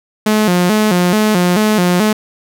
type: tone with vibrato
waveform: sawtooth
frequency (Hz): 195.3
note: G3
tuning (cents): -6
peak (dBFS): -6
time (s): 0.26-2.13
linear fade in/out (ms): 5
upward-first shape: square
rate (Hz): 2.3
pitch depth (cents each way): 160
effects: none